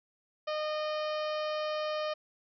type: harmonic tone with a mistuned harmonic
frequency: 612 Hz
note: D#5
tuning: 29 cents flat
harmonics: 1 / 2 / 3 / 4 / 5 / 6 / 7 / 8 / 9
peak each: -32 / -38 / -46 / -46 / -45 / -51 / -50 / -50 / -53 dBFS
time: 0.47-2.14 s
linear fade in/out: 10 ms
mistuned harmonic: 6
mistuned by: +28 cents
effects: none